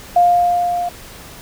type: tone with level ramp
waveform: sine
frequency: 704 Hz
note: F5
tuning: 14 cents sharp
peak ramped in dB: -7 to -18 dBFS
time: 0.16-0.89 s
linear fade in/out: 5 ms
effects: pink hiss -37 dBFS RMS until 1.41 s